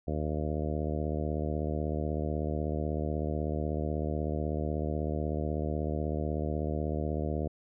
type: harmonic tone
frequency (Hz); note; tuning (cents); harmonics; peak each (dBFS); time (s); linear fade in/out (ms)
76.2; D#2; -36; 1 / 2 / 3 / 4 / 5 / 6 / 7 / 8 / 9; -33 / -36 / -38 / -39 / -40 / -41 / -41 / -42 / -43; 0.07-7.48; 10
effects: none